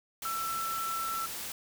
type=tone in noise; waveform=sine; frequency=1333 Hz; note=E6; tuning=19 cents sharp; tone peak=-32 dBFS; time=0.25-1.26 s; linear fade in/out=2 ms; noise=white; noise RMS=-39 dBFS; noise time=0.22-1.52 s; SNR=+4 dB; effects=none